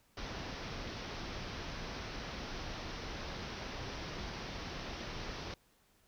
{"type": "low-pass noise", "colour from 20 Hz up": "pink", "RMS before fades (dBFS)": -43, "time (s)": [0.17, 5.54], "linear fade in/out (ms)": 2, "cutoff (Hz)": 5900, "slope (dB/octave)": 96, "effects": ["pink hiss -70 dBFS RMS until 6.07 s"]}